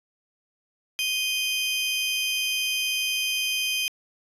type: tone pair together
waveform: 35% pulse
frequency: 2489 / 3136 Hz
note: D#7 / G7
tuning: 0 / 0 cents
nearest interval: major third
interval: 400 cents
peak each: -25 dBFS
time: 0.99-3.88 s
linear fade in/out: 0 ms
effects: resampled to 32000 Hz + 9-bit

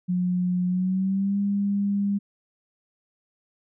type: tone with pitch glide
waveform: sine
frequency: 180 to 200.9 Hz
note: F#3 to G3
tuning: -47 to +43 cents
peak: -21 dBFS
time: 0.08-2.19 s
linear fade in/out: 20 ms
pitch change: +190 cents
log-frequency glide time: 0.67-1.38 s
effects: none

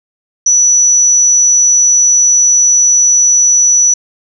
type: tone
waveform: sine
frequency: 5920 Hz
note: F#8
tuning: in tune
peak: -5 dBFS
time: 0.46-3.94 s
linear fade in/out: 5 ms
effects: none

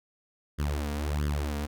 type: tone with flanger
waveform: sawtooth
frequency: 73.42 Hz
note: D2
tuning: in tune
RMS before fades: -30 dBFS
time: 0.58-1.67 s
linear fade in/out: 20 ms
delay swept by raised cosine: 0.6 to 4.3 ms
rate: 1.5 Hz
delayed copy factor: +0.9
effects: none

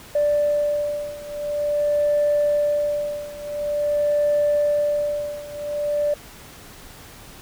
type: beating tone pair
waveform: sine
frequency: 587.3 / 587.77 Hz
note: D5 / D5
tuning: 0 / +1 cents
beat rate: 0.47 Hz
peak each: -20 / -22 dBFS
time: 0.15-6.14 s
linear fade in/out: 5 ms
effects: tanh soft clip ceiling -12 dBFS + pink hiss -43 dBFS RMS until 7.41 s

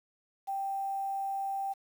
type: tone with quantisation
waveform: sine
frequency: 784 Hz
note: G5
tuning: in tune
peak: -31 dBFS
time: 0.47-1.74 s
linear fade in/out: 20 ms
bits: 9
effects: none

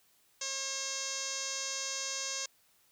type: tone with low-pass filter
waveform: 5% pulse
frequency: 540 Hz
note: C#5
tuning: 45 cents flat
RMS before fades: -37 dBFS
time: 0.41-2.46 s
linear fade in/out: 5 ms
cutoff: 6500 Hz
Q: 5.1
effects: white hiss -68 dBFS RMS until 2.91 s

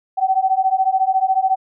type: beating tone pair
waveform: sine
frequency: 755 / 769 Hz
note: F#5 / G5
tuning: +35 / -33 cents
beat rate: 14 Hz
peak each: -17 / -17 dBFS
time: 0.17-1.56 s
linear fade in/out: 20 ms
effects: none

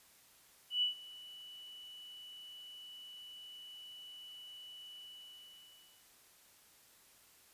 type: tone with ADSR envelope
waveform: sine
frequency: 2960 Hz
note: F#7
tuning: in tune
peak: -28 dBFS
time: 0.7-6.08 s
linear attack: 120 ms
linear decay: 120 ms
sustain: -21 dB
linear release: 1100 ms
effects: white hiss -64 dBFS RMS until 7.53 s + resampled to 32000 Hz

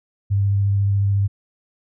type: tone with vibrato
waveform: sine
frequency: 99.7 Hz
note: G2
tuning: 30 cents sharp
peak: -15 dBFS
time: 0.3-1.28 s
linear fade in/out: 20 ms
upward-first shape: sine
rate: 14 Hz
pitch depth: 13 cents each way
effects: none

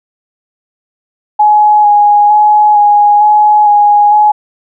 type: tone with vibrato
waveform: sine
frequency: 835 Hz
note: G#5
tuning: 9 cents sharp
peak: -3 dBFS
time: 1.39-4.32 s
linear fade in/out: 10 ms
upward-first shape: square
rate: 1.1 Hz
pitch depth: 15 cents each way
effects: none

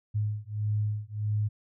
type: beating tone pair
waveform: sine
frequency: 104.8 / 106.4 Hz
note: G#2 / G#2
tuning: +16 / +42 cents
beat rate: 1.6 Hz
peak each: -30 dBFS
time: 0.14-1.49 s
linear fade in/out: 20 ms
effects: none

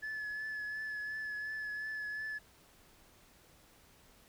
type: tone with vibrato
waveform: sine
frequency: 1720 Hz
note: A6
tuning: 40 cents flat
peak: -35 dBFS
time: 0.02-2.39 s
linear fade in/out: 20 ms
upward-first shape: triangle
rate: 2.8 Hz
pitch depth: 27 cents each way
effects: tanh soft clip ceiling -36 dBFS + pink hiss -63 dBFS RMS until 4.28 s

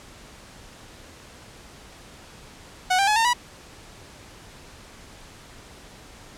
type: tone with pitch steps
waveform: sawtooth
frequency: 738 / 791 / 847.7 / 908.6 / 973.8 Hz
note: F#5 / G5 / G#5 / A#5 / B5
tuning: -5 / +15 / +35 / -45 / -25 cents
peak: -14 dBFS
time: 2.9-3.335 s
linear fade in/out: 10 ms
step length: 87 ms
effects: pink hiss -46 dBFS RMS until 6.37 s + low-pass 9000 Hz 12 dB/octave

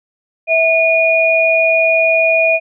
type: tone pair together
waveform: sine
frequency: 653.6 / 2447 Hz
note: E5 / D#7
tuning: -15 / -29 cents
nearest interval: octave + major seventh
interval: 2286 cents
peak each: -12 dBFS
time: 0.47-2.6 s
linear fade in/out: 50 ms
effects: none

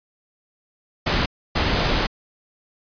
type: noise bursts at uneven times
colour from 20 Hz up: pink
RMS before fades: -20 dBFS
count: 2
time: 1.06-1.26 / 1.55-2.07 s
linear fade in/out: 10 ms
effects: resampled to 11025 Hz

